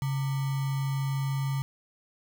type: tone with sample-and-hold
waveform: sine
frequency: 136.9 Hz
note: C#3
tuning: 21 cents flat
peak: -26 dBFS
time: 0.02-1.62 s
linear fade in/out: 0 ms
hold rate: 1050 Hz
effects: none